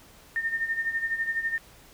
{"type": "tone with tremolo", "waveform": "sine", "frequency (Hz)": 1819, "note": "A#6", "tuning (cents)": -43, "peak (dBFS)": -23, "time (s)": [0.36, 1.58], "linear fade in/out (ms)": 0, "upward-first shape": "sine", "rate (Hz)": 12, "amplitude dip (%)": 70, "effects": ["pink hiss -53 dBFS RMS until 1.93 s"]}